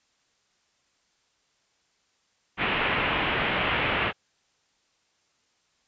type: low-pass noise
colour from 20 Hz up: white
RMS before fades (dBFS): -26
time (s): 2.57-4.13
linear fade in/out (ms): 50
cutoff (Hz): 3000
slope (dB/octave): 48
effects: white hiss -69 dBFS RMS until 5.87 s + resampled to 16000 Hz